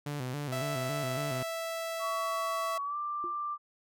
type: tone with vibrato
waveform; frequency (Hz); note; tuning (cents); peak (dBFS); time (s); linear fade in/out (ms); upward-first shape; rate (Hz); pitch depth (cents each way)
sawtooth; 136.1; C#3; -31; -30; 0.06-1.43; 5; square; 3.6; 120
type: tone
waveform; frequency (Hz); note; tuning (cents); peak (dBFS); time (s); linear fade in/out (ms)
sawtooth; 659.3; E5; 0; -30; 0.52-2.78; 5
type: tone with pitch glide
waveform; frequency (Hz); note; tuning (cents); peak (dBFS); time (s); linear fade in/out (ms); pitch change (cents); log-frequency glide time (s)
sine; 1125 to 1181.6; C#6 to D6; +25 to +10; -32; 1.99-3.58; 50; +85; 2.83-2.96
type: tone with exponential decay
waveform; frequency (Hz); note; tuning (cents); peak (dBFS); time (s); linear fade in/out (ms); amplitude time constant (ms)
sine; 349.2; F4; 0; -37; 3.24-3.39; 0; 32
effects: none